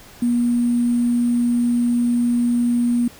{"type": "tone with sample-and-hold", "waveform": "sine", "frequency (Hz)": 240, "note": "B3", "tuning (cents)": -49, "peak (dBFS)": -15, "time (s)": [0.22, 3.08], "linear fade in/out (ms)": 5, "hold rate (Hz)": 8820, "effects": ["pink hiss -44 dBFS RMS until 3.19 s"]}